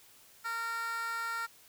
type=tone with high-pass filter; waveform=15% pulse; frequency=460 Hz; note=A#4; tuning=23 cents flat; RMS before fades=-36 dBFS; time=0.44-1.47 s; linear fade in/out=20 ms; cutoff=1300 Hz; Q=3.1; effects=white hiss -59 dBFS RMS until 1.68 s